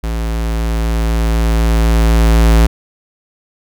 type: tone with level ramp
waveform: square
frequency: 56 Hz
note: A1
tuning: 31 cents sharp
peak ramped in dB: -17 to -6 dBFS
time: 0.03-2.67 s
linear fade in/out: 10 ms
effects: none